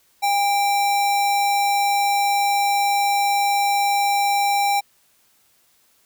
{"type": "tone with sample-and-hold", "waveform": "sine", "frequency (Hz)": 808, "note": "G#5", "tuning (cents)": -48, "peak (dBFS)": -16, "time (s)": [0.22, 4.81], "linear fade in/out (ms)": 20, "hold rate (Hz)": 3150, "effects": ["white hiss -60 dBFS RMS until 6.05 s"]}